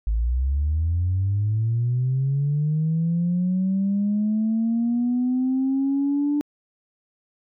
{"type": "linear sweep", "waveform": "sine", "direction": "up", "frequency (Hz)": [51.91, 294.4], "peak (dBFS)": -18, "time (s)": [0.07, 6.41], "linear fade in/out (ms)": 0, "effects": ["tanh soft clip ceiling -15 dBFS"]}